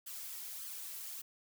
blue noise with flanger, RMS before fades -45 dBFS, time 0.06-1.22 s, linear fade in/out 10 ms, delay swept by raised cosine 0.62 to 3.12 ms, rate 1.7 Hz, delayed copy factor +0.55, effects none

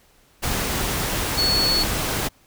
sine tone in noise, 4400 Hz, C#8, 14 cents flat, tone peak -18 dBFS, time 1.37-1.84 s, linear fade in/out 20 ms, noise pink, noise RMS -24 dBFS, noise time 0.42-2.29 s, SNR +3 dB, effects pink hiss -57 dBFS RMS until 2.46 s

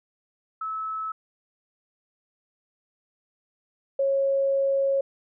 sine tone pair in turn, 1300 / 547.6 Hz, E6 / C#5, -24 / -21 cents, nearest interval octave + minor third, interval 1497 cents, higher first, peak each -28 / -20 dBFS, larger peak second, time 0.61-1.12 / 3.99-5.01 s, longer second, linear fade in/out 5 ms, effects none

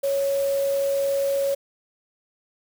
sine tone in noise, 554.4 Hz, C#5, in tune, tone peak -20 dBFS, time 0.03-1.55 s, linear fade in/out 10 ms, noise white, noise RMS -38 dBFS, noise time 0.03-1.55 s, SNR +15 dB, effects none

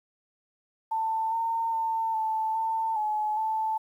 sine tone with pitch steps, 890 / 911 / 899 / 880 / 894 / 852 / 878 Hz, A5 / A#5 / A5 / A5 / A5 / G#5 / A5, +20 / -40 / +37 / 0 / +27 / +44 / -4 cents, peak -25 dBFS, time 0.91-3.78 s, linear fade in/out 10 ms, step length 410 ms, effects 10-bit

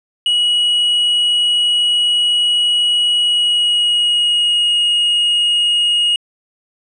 triangle tone with pitch glide, 2913 to 2876 Hz, F#7 to F#7, -28 to -50 cents, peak -10 dBFS, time 0.26-6.16 s, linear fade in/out 2 ms, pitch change -22 cents, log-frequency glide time 3.19-4.78 s, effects resampled to 22050 Hz

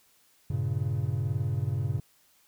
triangle chord, G diminished, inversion none, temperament equal, 98 / 116.54 / 138.59 Hz, G2 / Bb2 / Db3, 0 / 0 / 0 cents, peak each -29 dBFS, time 0.5-2 s, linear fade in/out 5 ms, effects white hiss -64 dBFS RMS until 2.47 s

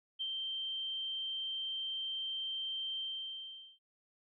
sine tone with ADSR envelope, 3136 Hz, G7, in tune, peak -34 dBFS, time 0.19-3.79 s, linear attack 22 ms, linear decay 55 ms, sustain -2 dB, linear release 800 ms, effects none

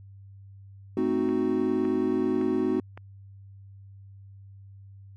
triangle chord, A diminished seventh, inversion none, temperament equal, 220 / 261.6 / 311.1 / 370 Hz, A3 / C4 / Eb4 / Gb4, 0 / 0 / 0 / 0 cents, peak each -30 / -26 / -27 / -25 dBFS, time 0.97-2.8 s, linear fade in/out 2 ms
click train, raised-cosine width 0.5 ms, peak -27 dBFS, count 4, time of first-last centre 1.29-2.975 s, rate 1.78 Hz
effects added 98 Hz sine -45 dBFS peak until 5.16 s

